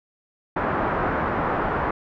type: low-pass noise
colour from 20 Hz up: white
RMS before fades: -24 dBFS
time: 0.56-1.91 s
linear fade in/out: 5 ms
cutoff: 1400 Hz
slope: 24 dB/octave
effects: none